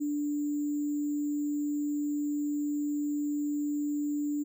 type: tone with sample-and-hold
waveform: sine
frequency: 293 Hz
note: D4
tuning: 4 cents flat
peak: -28 dBFS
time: 0-4.44 s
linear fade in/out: 20 ms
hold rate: 7350 Hz
effects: none